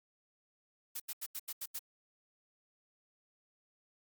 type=noise bursts; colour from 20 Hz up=blue; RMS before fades=-40 dBFS; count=7; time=0.95-1.792 s; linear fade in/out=10 ms; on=50 ms; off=82 ms; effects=Opus 48 kbps